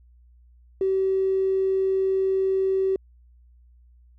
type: tone with tanh clipping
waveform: triangle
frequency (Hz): 382.8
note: G4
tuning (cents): -41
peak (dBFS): -19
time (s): 0.81-2.96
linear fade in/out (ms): 2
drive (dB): 2
effects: added 60 Hz sine -51 dBFS peak until 4.18 s